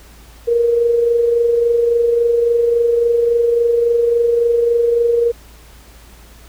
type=tone with amplitude modulation; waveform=sine; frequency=470.6 Hz; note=A#4; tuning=16 cents sharp; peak=-9 dBFS; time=0.47-5.32 s; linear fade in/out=20 ms; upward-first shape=sine; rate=23.6 Hz; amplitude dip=45%; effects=added 56 Hz sine -41 dBFS peak until 6.48 s + pink hiss -45 dBFS RMS until 6.48 s